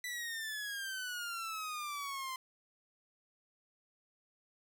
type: exponential sweep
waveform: sawtooth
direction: down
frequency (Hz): 1988 to 1033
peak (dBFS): -35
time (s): 0.04-2.36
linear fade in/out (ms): 2
effects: none